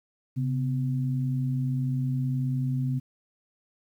sine tone pair together, 133.44 / 251.9 Hz, C3 / B3, +34 / +34 cents, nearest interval major seventh, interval 1100 cents, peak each -25 / -32 dBFS, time 0.36-3 s, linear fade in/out 20 ms, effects 10-bit

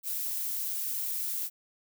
violet noise, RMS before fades -33 dBFS, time 0.03-1.5 s, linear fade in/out 50 ms, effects none

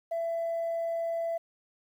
sine tone, 668 Hz, E5, 23 cents sharp, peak -27 dBFS, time 0.11-1.38 s, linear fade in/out 10 ms, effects tanh soft clip ceiling -26 dBFS + 10-bit

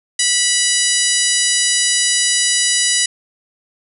harmonic tone, 980 Hz, B5, 14 cents flat, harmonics 2 / 3 / 4 / 5 / 6 / 7 / 8 / 9 / 10, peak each -22 / -22 / -22 / -22 / -22 / -22 / -22 / -22 / -22 dBFS, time 0.19-3.06 s, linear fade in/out 5 ms, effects none

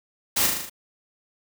white noise with echo, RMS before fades -22 dBFS, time 0.36-0.47 s, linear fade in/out 10 ms, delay 38 ms, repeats 6, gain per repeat -3 dB, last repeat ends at 0.698 s, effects none

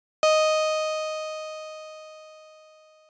35% pulse tone with exponential decay, 622.3 Hz, D#5, in tune, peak -14 dBFS, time 0.23-3.09 s, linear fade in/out 1 ms, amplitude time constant 620 ms, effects resampled to 16000 Hz

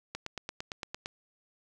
click train, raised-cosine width 0.2 ms, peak -19 dBFS, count 9, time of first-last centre 0.15-1.059 s, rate 8.8 Hz, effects none

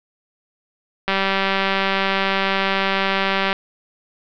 click train, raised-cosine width 0.3 ms, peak -3 dBFS, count 476, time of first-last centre 1.08-3.528 s, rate 194 Hz, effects low-pass 4000 Hz 12 dB/octave

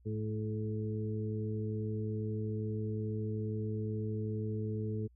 harmonic tone with a mistuned harmonic, 107.8 Hz, A2, 35 cents flat, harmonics 1 / 2 / 3 / 4, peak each -35 / -40 / -45 / -41 dBFS, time 0.05-5.08 s, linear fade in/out 20 ms, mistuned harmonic 3, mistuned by +29 cents, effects added 60 Hz sine -60 dBFS peak until 5.15 s

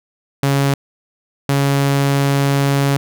sawtooth tone pair in turn, 139 / 139.53 Hz, C#3 / C#3, +5 / +12 cents, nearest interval unison, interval 7 cents, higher second, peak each -9 dBFS, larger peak neither, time 0.43-0.74 / 1.49-2.97 s, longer second, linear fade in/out 2 ms, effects none

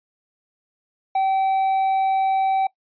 triangle tone, 770 Hz, G5, 31 cents flat, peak -15 dBFS, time 1.15-2.67 s, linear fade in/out 5 ms, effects noise-tail reverb RT60 0.1 s tail -21 dB re dry + resampled to 11025 Hz

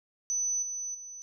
sine tone with level steps, 6000 Hz, F#8, 23 cents sharp, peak -27 / -33 / -41 dBFS, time 0.3-1.22 s, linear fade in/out 0 ms, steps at 0.62 / 0.94 s, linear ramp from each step 10 ms, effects none

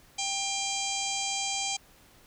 harmonic tone with a mistuned harmonic, 797 Hz, G5, 28 cents sharp, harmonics 1 / 3 / 4 / 5 / 6 / 7 / 8 / 9 / 10, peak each -36 / -37 / -36 / -41 / -38 / -43 / -36 / -37 / -41 dBFS, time 0.18-1.77 s, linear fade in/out 10 ms, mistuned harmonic 1, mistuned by -17 cents, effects pink hiss -58 dBFS RMS until 2.26 s

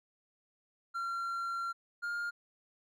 triangle tone pair in turn, 1372 / 1410.6 Hz, F6 / F6, -31 / +17 cents, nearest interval unison, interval 48 cents, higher second, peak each -32 / -32 dBFS, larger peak neither, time 0.94-1.73 / 2.02-2.31 s, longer first, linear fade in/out 20 ms, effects none

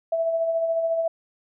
sine tone with tremolo, 659.3 Hz, E5, in tune, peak -19 dBFS, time 0.12-1.08 s, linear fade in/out 5 ms, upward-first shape sine, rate 14 Hz, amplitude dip 40%, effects none

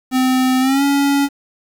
square tone with pitch glide, 257.6 to 280.9 Hz, C4 to C#4, -27 to +23 cents, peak -13 dBFS, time 0.11-1.29 s, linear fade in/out 50 ms, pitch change +150 cents, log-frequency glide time 0.6-0.83 s, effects 7-bit

